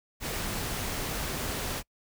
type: noise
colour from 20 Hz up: pink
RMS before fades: -33 dBFS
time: 0.2-1.83 s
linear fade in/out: 50 ms
effects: noise-tail reverb RT60 0.1 s tail -26 dB re dry